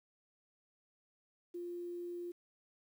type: tone with quantisation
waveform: sine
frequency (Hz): 349.2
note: F4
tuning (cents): 0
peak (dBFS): -40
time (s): 1.54-2.32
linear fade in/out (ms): 10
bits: 11
effects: none